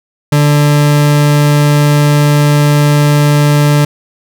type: tone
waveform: 40% pulse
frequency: 146.83 Hz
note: D3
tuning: in tune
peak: -5 dBFS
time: 0.32-3.85 s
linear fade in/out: 5 ms
effects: none